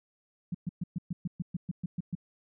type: tone bursts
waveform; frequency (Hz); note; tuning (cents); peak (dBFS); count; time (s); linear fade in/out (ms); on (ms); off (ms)
sine; 174.8; F3; +2; -29; 12; 0.52-2.152; 5; 26; 120
effects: none